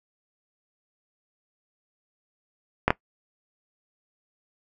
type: clicks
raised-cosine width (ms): 0.5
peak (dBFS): -3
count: 2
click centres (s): 2.88 / 2.905
effects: noise-tail reverb RT60 0.1 s tail -19 dB re dry